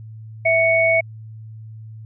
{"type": "tone pair together", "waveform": "sine", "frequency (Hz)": [657, 2223], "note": ["E5", "C#7"], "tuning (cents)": [-6, 4], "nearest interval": "octave + major sixth", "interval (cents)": 2110, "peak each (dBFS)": -16, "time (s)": [0.45, 1.01], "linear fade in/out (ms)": 10, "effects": ["added 110 Hz sine -34 dBFS peak until 2.05 s"]}